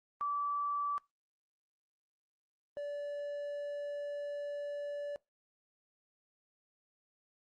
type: tone pair in turn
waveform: sine / triangle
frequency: 1157 / 578.5 Hz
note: D6 / D5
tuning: -26 / -26 cents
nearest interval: octave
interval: 1200 cents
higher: first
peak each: -32 / -35 dBFS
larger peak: first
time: 0.21-0.98 / 2.77-5.16 s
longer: second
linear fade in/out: 0 ms
effects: noise-tail reverb RT60 0.2 s tail -23 dB re dry + Opus 32 kbps